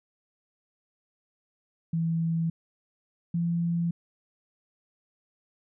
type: tone pair in turn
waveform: sine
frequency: 164.81 / 169.93 Hz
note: E3 / F3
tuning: 0 / -47 cents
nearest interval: minor second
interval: 53 cents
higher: second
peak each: -24 dBFS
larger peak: neither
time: 1.93-2.5 / 3.34-3.91 s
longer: neither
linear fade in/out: 5 ms
effects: none